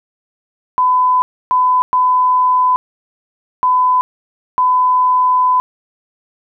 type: tone bursts at uneven times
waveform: sine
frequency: 1006 Hz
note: B5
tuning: 32 cents sharp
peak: -9 dBFS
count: 5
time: 0.78-1.22 / 1.51-1.82 / 1.93-2.76 / 3.63-4.01 / 4.58-5.6 s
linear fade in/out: 0 ms
effects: none